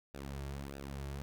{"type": "tone with flanger", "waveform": "sawtooth", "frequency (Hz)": 69.3, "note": "C#2", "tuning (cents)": 0, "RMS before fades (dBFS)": -43, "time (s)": [0.14, 1.22], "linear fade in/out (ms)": 0, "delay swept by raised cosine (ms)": [0.93, 4.03], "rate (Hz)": 1.6, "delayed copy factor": -0.75, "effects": []}